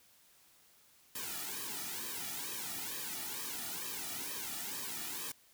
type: noise with flanger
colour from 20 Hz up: white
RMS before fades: -41 dBFS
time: 1.15-5.32 s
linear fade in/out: 5 ms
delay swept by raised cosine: 1.4 to 1.93 ms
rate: 2.2 Hz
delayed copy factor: -0.95
effects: white hiss -65 dBFS RMS until 5.53 s